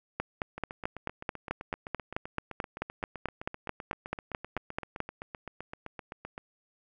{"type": "two click trains", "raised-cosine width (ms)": 0.5, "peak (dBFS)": [-24, -15], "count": [46, 23], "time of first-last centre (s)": [[0.58, 6.379], [0.2, 5.003]], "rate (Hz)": [7.76, 4.58], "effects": []}